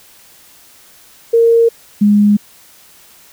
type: tone pair in turn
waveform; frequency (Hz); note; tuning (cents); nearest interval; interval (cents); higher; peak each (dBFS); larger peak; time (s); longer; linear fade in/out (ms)
sine; 461.9 / 206.5; A#4 / G#3; -16 / -10; octave + major second; 1394; first; -6; neither; 1.33-1.69 / 2.01-2.37; neither; 10
effects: white hiss -44 dBFS RMS until 3.32 s